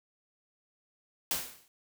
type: noise with exponential decay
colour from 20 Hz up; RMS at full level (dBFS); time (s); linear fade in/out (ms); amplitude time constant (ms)
white; -28; 1.31-1.68; 1; 79
effects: none